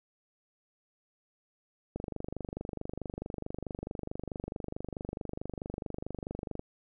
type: click train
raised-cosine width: 2 ms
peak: -23 dBFS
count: 115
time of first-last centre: 1.96-6.594 s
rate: 24.6 Hz
effects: none